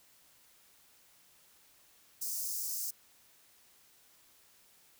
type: high-pass noise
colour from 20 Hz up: white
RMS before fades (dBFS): -37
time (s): 2.21-2.91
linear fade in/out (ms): 10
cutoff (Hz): 5000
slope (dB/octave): 48
effects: white hiss -64 dBFS RMS until 4.99 s